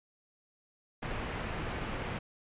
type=low-pass noise; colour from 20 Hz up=pink; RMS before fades=-37 dBFS; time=1.02-2.19 s; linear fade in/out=10 ms; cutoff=2900 Hz; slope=24 dB/octave; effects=resampled to 8000 Hz